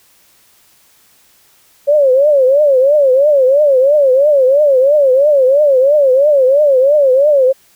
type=tone with vibrato; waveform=sine; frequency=554.4 Hz; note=C#5; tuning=in tune; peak=-6 dBFS; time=1.87-7.53 s; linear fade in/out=20 ms; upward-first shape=triangle; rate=3 Hz; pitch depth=180 cents each way; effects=white hiss -50 dBFS RMS until 7.75 s